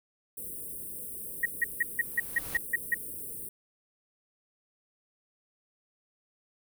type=band-stop noise; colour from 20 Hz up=white; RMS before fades=-40 dBFS; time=0.37-3.49 s; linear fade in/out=5 ms; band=530 to 8500 Hz; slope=96 dB/octave
type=tone bursts; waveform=sine; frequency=1886 Hz; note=A#6; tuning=20 cents sharp; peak=-22 dBFS; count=9; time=1.43-2.944 s; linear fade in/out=5 ms; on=26 ms; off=160 ms
type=noise with exponential growth; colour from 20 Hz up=pink; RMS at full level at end=-41 dBFS; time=1.6-2.57 s; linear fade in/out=0 ms; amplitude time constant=210 ms
effects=none